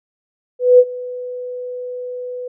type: tone with ADSR envelope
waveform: sine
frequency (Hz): 496.9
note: B4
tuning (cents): +11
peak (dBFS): -3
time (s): 0.59-2.48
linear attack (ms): 200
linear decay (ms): 51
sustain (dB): -21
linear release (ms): 5
effects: none